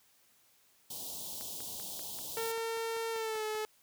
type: band-stop noise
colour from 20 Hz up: white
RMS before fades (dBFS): -42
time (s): 0.9-2.52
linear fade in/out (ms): 5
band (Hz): 950 to 3100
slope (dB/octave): 48
type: click train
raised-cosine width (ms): 0.5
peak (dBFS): -35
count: 12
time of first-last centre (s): 1.41-3.55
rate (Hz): 5.14
type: tone with pitch glide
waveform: sawtooth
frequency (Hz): 454.5 to 430.5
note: A#4 to A4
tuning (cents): -44 to -38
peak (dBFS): -30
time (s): 2.37-3.65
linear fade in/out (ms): 0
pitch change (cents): -94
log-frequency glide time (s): 3.11-3.44
effects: white hiss -67 dBFS RMS until 3.82 s + high-pass 60 Hz 12 dB/octave